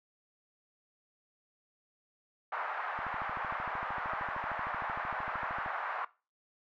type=band-pass noise; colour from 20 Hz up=white; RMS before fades=-37 dBFS; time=2.52-6.05 s; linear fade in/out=5 ms; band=720 to 1500 Hz; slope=24 dB/octave
type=click train; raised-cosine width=3 ms; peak=-34 dBFS; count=36; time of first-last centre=2.99-5.662 s; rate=13.1 Hz
effects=noise-tail reverb RT60 0.3 s tail -19 dB re dry